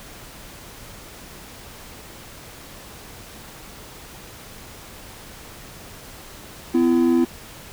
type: tone pair together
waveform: triangle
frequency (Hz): 252.8 / 337.4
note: B3 / E4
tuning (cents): +41 / +40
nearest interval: perfect fourth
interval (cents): 499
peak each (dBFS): -15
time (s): 6.74-7.25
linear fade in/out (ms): 10
effects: tanh soft clip ceiling -5 dBFS + pink hiss -41 dBFS RMS until 7.72 s